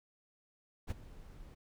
brown noise with ADSR envelope, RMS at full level -34 dBFS, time 0.87-1.55 s, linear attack 36 ms, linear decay 22 ms, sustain -18 dB, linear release 13 ms, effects none

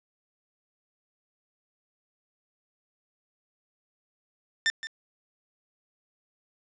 sawtooth tone with echo, 1792 Hz, A6, 31 cents sharp, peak -18 dBFS, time 4.66-4.7 s, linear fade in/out 0 ms, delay 170 ms, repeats 1, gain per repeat -12 dB, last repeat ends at 4.87 s, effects resampled to 16000 Hz + 9-bit

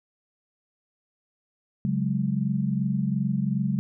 sine chord, C# suspended fourth, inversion none, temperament equal, 138.59 / 185 / 207.7 Hz, C#3 / F#3 / G#3, 0 / 0 / 0 cents, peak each -27 dBFS, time 1.85-3.79 s, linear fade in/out 0 ms, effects none

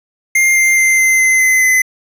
square tone with pitch steps, 2112 / 2099 / 2085 / 2072 / 2059 / 2046 / 2033 Hz, C7 / C7 / C7 / C7 / C7 / C7 / B6, +16 / +5 / -7 / -17 / -28 / -39 / +50 cents, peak -9 dBFS, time 0.35-1.82 s, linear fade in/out 5 ms, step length 210 ms, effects resampled to 32000 Hz + 8-bit

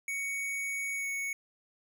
square tone with pitch glide, 2233 to 2219 Hz, C#7 to C#7, +12 to +1 cents, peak -33 dBFS, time 0.08-1.33 s, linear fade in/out 2 ms, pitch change -11 cents, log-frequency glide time 0.95-1.07 s, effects none

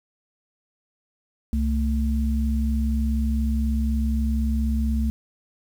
sine tone pair together, 66.3 / 223 Hz, C2 / A3, +23 / +23 cents, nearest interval octave + major sixth, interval 2100 cents, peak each -21 / -25 dBFS, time 1.53-5.1 s, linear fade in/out 0 ms, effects 8-bit

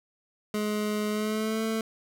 25% pulse tone with pitch glide, 210.9 to 221.9 Hz, G#3 to A3, +27 to +15 cents, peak -23 dBFS, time 0.54-1.81 s, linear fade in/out 2 ms, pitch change +88 cents, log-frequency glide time 1.1-1.63 s, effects none

